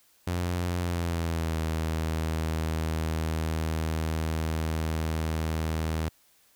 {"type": "tone with pitch glide", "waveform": "sawtooth", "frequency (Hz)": [88.1, 79.86], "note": ["F2", "D#2"], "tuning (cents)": [16, 46], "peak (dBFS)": -23, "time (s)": [0.27, 6.09], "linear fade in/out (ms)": 5, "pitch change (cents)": -170, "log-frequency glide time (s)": [0.8, 1.59], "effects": ["white hiss -63 dBFS RMS until 6.55 s"]}